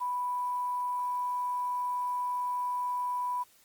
sine tone with quantisation, 987.8 Hz, B5, in tune, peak -29 dBFS, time 0-3.44 s, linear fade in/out 20 ms, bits 9, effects white hiss -62 dBFS RMS until 3.64 s + Opus 24 kbps

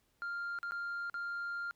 sine tone with dropouts, 1396.9 Hz, F6, in tune, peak -34 dBFS, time 0.22-1.71 s, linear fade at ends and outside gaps 0 ms, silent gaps 0.588-0.63 / 0.71-0.72 / 1.098-1.142 s, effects tanh soft clip ceiling -35 dBFS + pink hiss -75 dBFS RMS until 1.75 s

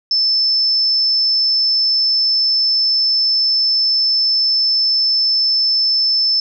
sine tone, 5274 Hz, E8, in tune, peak -12 dBFS, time 0.11-6.4 s, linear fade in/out 2 ms, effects none

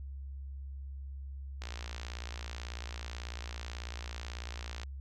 click train, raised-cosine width 0.2 ms, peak -25 dBFS, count 188, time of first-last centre 1.62-4.833 s, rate 58.2 Hz, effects added 68 Hz sine -40 dBFS peak until 5 s

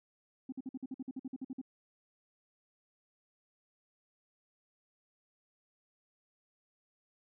sine tone bursts, 261.6 Hz, C4, in tune, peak -36 dBFS, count 14, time 0.49-1.615 s, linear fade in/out 5 ms, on 33 ms, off 51 ms, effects tanh soft clip ceiling -34 dBFS

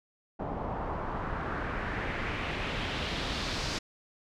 pink noise with low-pass filter sweep, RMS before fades -34 dBFS, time 0.39-3.79 s, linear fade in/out 10 ms, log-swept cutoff 770 to 5200 Hz, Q 1.8, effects none

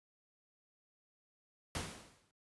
pink noise with exponential decay, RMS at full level -37 dBFS, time 1.75-2.31 s, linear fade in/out 1 ms, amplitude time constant 120 ms, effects high-pass 60 Hz 12 dB/octave + resampled to 24000 Hz

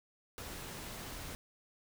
pink noise, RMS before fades -45 dBFS, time 0.38-1.35 s, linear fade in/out 0 ms, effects none

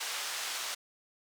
white band-pass noise, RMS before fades -37 dBFS, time 0-0.75 s, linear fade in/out 10 ms, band 730 to 6300 Hz, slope 12 dB/octave, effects none

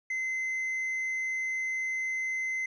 sine tone with tanh clipping, 2058 Hz, C7, 29 cents flat, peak -30 dBFS, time 0.1-2.66 s, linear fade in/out 5 ms, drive 3 dB, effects none

